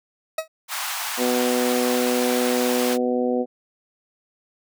40% pulse tone with exponential decay, 638 Hz, D#5, 43 cents sharp, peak -18 dBFS, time 0.38-0.48 s, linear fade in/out 5 ms, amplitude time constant 21 ms
pink high-pass noise, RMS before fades -28 dBFS, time 0.68-2.98 s, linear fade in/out 50 ms, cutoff 740 Hz, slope 48 dB/octave
harmonic tone, 124 Hz, B2, 7 cents sharp, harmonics 2 / 3 / 4 / 5 / 6, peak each -23 / -27 / -23 / -33 / -31 dBFS, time 1.17-3.46 s, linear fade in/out 50 ms
effects none

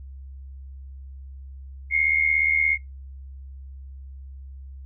sine tone pair together, 2123 / 2200 Hz, C7 / C#7, +25 / -14 cents, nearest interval minor second, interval 61 cents, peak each -20 / -22 dBFS, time 1.9-2.78 s, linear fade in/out 50 ms, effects noise-tail reverb RT60 0.2 s tail -26 dB re dry + added 67 Hz sine -37 dBFS peak until 4.85 s

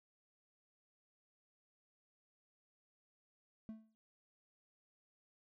triangle tone with exponential decay, 220 Hz, A3, in tune, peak -40 dBFS, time 3.69-3.95 s, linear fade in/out 0 ms, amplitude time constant 56 ms, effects none

